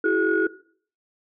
sine tone cluster, 331.4 / 378.8 / 422.8 / 1449 Hz, E4 / F#4 / G#4 / F#6, +9 / +41 / +31 / -37 cents, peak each -23 dBFS, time 0.04-0.47 s, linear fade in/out 5 ms, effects noise-tail reverb RT60 0.5 s tail -18 dB re dry + tanh soft clip ceiling -9 dBFS

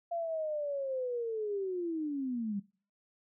sine linear sweep, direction down, 689 to 193.8 Hz, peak -32 dBFS, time 0.11-2.6 s, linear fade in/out 10 ms, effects noise-tail reverb RT60 0.4 s tail -21 dB re dry

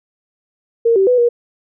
sine tone with pitch steps, 462.5 / 386.2 / 496.8 / 476.6 Hz, A#4 / G4 / B4 / A#4, -14 / -26 / +10 / +38 cents, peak -9 dBFS, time 0.85-1.29 s, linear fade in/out 10 ms, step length 110 ms, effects none

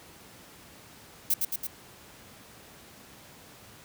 violet noise with echo, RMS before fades -24 dBFS, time 1.3-1.34 s, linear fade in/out 5 ms, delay 110 ms, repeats 3, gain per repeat -3 dB, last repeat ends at 1.67 s, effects pink hiss -51 dBFS RMS until 3.84 s + high-pass 80 Hz 12 dB/octave

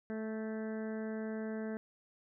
harmonic tone with a mistuned harmonic, 218.8 Hz, A3, 9 cents flat, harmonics 1 / 2 / 3 / 4 / 5 / 6 / 7 / 8 / 9, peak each -38 / -42 / -47 / -57 / -61 / -59 / -53 / -56 / -60 dBFS, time 0.1-1.77 s, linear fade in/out 0 ms, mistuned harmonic 7, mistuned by +25 cents, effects none

